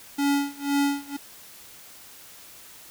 square tone with tremolo, 282.8 Hz, C#4, 35 cents sharp, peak -20 dBFS, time 0.18-1.17 s, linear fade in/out 10 ms, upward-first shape sine, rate 2 Hz, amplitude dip 95%, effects white hiss -47 dBFS RMS until 2.9 s

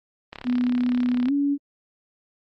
click train, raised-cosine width 0.3 ms, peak -19 dBFS, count 35, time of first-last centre 0.33-1.285 s, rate 35.6 Hz
sine tone with pitch glide, 246.9 to 283.6 Hz, B3 to C#4, 0 to +40 cents, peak -19 dBFS, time 0.44-1.58 s, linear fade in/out 50 ms, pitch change +240 cents, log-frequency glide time 1.25-1.32 s
effects Opus 24 kbps

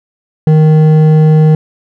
sine tone with hard clipping, 155.56 Hz, D#3, in tune, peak -5 dBFS, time 0.47-1.55 s, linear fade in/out 2 ms, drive 8 dB, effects none

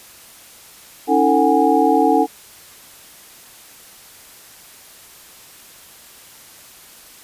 sine tone cluster, 278.4 / 318.1 / 447.7 / 743 / 823 Hz, C#4 / D#4 / A4 / F#5 / G#5, +8 / +38 / +30 / +7 / -16 cents, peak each -18 dBFS, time 1.07-2.27 s, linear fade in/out 50 ms, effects white hiss -43 dBFS RMS until 7.23 s + resampled to 32000 Hz

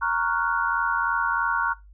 sine chord, Gb major seventh, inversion first, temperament equal, 932.3 / 1108.7 / 1396.9 / 1480 Hz, Bb5 / Db6 / F6 / Gb6, 0 / 0 / 0 / 0 cents, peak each -27 dBFS, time 0.01-1.74 s, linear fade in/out 20 ms, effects noise-tail reverb RT60 0.2 s tail -19 dB re dry + added 50 Hz sine -46 dBFS peak until 1.93 s

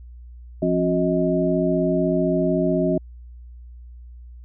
sine tone cluster, 172.8 / 268.7 / 362.6 / 628 Hz, F3 / C4 / F#4 / D#5, -18 / +46 / -35 / +16 cents, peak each -23 dBFS, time 0.62-2.98 s, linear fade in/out 5 ms, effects added 60 Hz sine -38 dBFS peak until 4.44 s

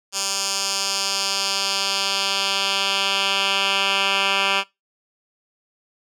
10% pulse tone with band-pass filter sweep, 196 Hz, G3, in tune, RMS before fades -22 dBFS, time 0.12-4.64 s, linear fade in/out 50 ms, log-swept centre 6300 to 2500 Hz, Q 1.7, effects noise-tail reverb RT60 0.2 s tail -21 dB re dry

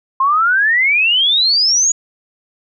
sine exponential sweep, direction up, 1046.5 to 6890 Hz, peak -10 dBFS, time 0.2-1.92 s, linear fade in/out 5 ms, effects none

